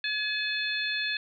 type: harmonic tone with a mistuned harmonic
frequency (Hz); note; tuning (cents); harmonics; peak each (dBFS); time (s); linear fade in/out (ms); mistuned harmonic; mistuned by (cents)
851; G#5; +42; 2 / 3 / 4 / 5; -31 / -33 / -34 / -35; 0.04-1.17; 2; 4; +47
effects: none